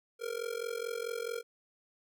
square tone with amplitude modulation, 466.2 Hz, A#4, in tune, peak -32 dBFS, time 0.19-1.43 s, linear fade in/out 50 ms, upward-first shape sine, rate 44.6 Hz, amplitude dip 90%, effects none

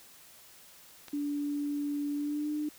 click, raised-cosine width 0.2 ms, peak -28 dBFS, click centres 1.083 s
sine tone with pitch glide, 289.7 to 299.9 Hz, D4 to D4, -24 to +36 cents, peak -30 dBFS, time 1.13-2.69 s, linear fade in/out 5 ms, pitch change +60 cents, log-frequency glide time 2.15-2.51 s
effects white hiss -55 dBFS RMS until 2.78 s

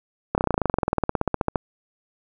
slowing click train, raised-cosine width 1 ms, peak -6 dBFS, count 26, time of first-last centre 0.35-1.558 s, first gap 29 ms, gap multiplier 1.04, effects none

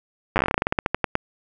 slowing click train, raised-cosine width 0.5 ms, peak -4 dBFS, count 20, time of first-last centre 0.36-1.154 s, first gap 9 ms, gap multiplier 1.15, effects none

